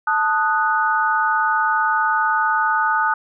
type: chord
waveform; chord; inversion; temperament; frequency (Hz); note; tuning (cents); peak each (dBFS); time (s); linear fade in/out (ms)
sine; D# diminished; second; equal; 880 / 1244.5 / 1480; A5 / D#6 / F#6; 0 / 0 / 0; -20; 0.07-3.14; 5
effects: none